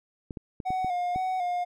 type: clicks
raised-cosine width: 3 ms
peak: -23 dBFS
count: 6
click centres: 0.308 / 0.372 / 0.602 / 0.705 / 0.846 / 1.16 s
type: tone with vibrato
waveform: triangle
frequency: 729 Hz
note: F#5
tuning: 26 cents flat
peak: -24 dBFS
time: 0.65-1.65 s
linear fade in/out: 20 ms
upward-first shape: square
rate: 2 Hz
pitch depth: 42 cents each way
effects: none